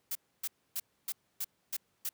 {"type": "noise bursts", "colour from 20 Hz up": "blue", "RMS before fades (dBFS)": -35, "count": 7, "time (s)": [0.11, 2.091], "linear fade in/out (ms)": 5, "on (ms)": 43, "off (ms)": 280, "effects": ["pink hiss -75 dBFS RMS until 2.13 s", "high-pass 100 Hz 12 dB/octave"]}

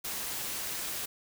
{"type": "noise", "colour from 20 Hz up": "white", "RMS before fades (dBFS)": -36, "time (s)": [0.04, 1.06], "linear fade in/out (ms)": 10, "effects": []}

